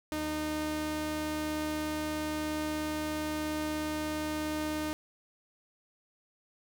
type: tone pair together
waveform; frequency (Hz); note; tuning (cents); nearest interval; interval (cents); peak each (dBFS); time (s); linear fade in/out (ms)
sawtooth; 76.9 / 306.6; D#2 / D#4; -20 / -25; 2 octaves; 2395; -39 / -28; 0.12-4.93; 0
effects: none